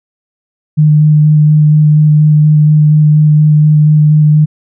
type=tone with vibrato; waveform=sine; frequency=151.8 Hz; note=D#3; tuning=42 cents flat; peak=-3 dBFS; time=0.77-4.46 s; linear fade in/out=20 ms; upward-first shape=square; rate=4.2 Hz; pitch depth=9 cents each way; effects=none